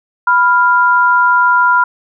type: tone pair together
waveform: sine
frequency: 987.8 / 1396.9 Hz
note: B5 / F6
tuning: 0 / 0 cents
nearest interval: tritone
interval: 600 cents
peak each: -10 dBFS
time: 0.27-1.84 s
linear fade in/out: 5 ms
effects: none